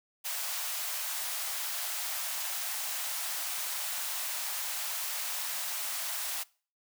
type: high-pass noise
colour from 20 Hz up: white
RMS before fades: -35 dBFS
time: 0.24-6.44 s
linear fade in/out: 20 ms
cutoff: 610 Hz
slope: 48 dB/octave
effects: noise-tail reverb RT60 0.4 s tail -23 dB re dry